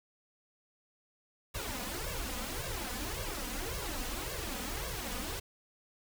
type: noise with flanger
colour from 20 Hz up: pink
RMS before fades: -38 dBFS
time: 1.54-5.4 s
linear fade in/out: 10 ms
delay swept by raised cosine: 1.8 to 4.1 ms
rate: 1.8 Hz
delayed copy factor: +1
effects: none